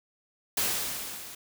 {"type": "noise with level ramp", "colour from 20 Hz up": "white", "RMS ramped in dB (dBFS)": [-26, -44], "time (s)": [0.57, 1.35], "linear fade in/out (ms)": 5, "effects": []}